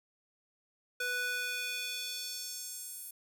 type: tone with high-pass filter sweep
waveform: square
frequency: 493.9 Hz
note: B4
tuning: in tune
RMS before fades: -38 dBFS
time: 1-3.11 s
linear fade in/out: 5 ms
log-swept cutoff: 1100 to 11000 Hz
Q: 1.7
effects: 11-bit